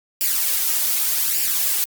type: noise with flanger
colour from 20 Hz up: blue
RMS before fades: -20 dBFS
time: 0.21-1.84 s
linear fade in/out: 0 ms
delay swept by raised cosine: 0.39 to 3.29 ms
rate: 0.84 Hz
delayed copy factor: +0.6
effects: Opus 48 kbps